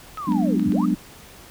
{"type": "linear two-way sweep", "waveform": "sine", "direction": "down then up", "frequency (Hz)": [1309, 65.3, 1309], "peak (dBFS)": -28, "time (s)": [0.17, 0.86], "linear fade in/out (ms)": 10, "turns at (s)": 0.69}
{"type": "clicks", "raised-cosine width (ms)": 0.3, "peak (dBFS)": -22, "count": 4, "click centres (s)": [0.174, 0.321, 0.596, 0.721]}
{"type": "chord", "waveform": "sine", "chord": "G# half-diminished seventh", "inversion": "third", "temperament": "equal with one note detuned", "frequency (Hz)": [185, 207.7, 246.9, 297.1], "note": ["F#3", "G#3", "B3", "D4"], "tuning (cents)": [0, 0, 0, 20], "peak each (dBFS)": -23, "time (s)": [0.27, 0.95], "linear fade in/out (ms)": 10}
{"effects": ["pink hiss -45 dBFS RMS until 1.5 s"]}